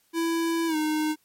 square tone with pitch glide, 331.9 to 307.9 Hz, E4 to D#4, +12 to -18 cents, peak -24 dBFS, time 0.13-1.16 s, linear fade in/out 50 ms, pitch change -130 cents, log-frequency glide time 0.67-0.76 s, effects white hiss -66 dBFS RMS until 1.24 s + MP3 64 kbps

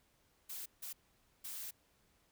blue noise bursts at uneven times, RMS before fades -45 dBFS, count 3, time 0.49-0.66 / 0.82-0.93 / 1.44-1.71 s, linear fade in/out 10 ms, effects pink hiss -73 dBFS RMS until 2.31 s

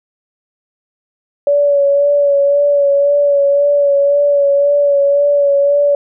sine tone with vibrato, 569 Hz, C#5, 45 cents sharp, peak -8 dBFS, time 1.47-5.95 s, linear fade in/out 2 ms, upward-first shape sine, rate 1.9 Hz, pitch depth 24 cents each way, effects none

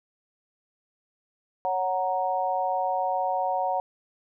sine chord, F# major, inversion second, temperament equal, 554.4 / 740 / 932.3 Hz, C#5 / F#5 / A#5, 0 / 0 / 0 cents, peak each -30 / -26 / -29 dBFS, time 1.65-3.8 s, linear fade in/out 0 ms, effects none

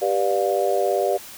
sine chord, G dominant seventh, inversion none, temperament just, 392 / 490 / 588 / 705.6 Hz, G4 / B4 / D5 / F5, 0 / -14 / +2 / +18 cents, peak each -23 / -25 / -23 / -24 dBFS, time 0.01-1.18 s, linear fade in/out 20 ms, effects white hiss -40 dBFS RMS until 1.37 s

